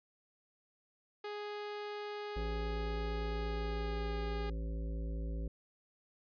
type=tone with pitch glide; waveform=sawtooth; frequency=415.3 to 409.3 Hz; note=G#4 to G#4; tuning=0 to -25 cents; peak=-36 dBFS; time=1.24-4.5 s; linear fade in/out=5 ms; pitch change=-25 cents; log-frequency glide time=3.28-4.09 s
type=harmonic tone; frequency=55.2 Hz; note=A1; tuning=6 cents sharp; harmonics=1 / 3 / 5 / 7 / 9 / 10; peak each=-36 / -46 / -50 / -53 / -55 / -56 dBFS; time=2.36-5.48 s; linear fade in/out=5 ms
effects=resampled to 11025 Hz